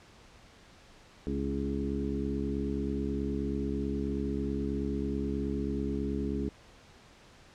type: harmonic tone with a mistuned harmonic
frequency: 69.3 Hz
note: C#2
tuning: in tune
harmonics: 1 / 2 / 3 / 4 / 5 / 6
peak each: -36 / -41 / -35 / -35 / -40 / -38 dBFS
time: 1.27-6.49 s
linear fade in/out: 0 ms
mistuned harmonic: 5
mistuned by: -31 cents
effects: pink hiss -56 dBFS RMS until 7.54 s + low-pass 6000 Hz 12 dB/octave